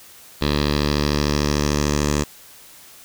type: tone with low-pass filter sweep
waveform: 10% pulse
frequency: 73.42 Hz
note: D2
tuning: in tune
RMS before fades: -20 dBFS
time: 0.41-2.24 s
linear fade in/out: 10 ms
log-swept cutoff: 4100 to 7100 Hz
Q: 3.5
effects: white hiss -45 dBFS RMS until 3.04 s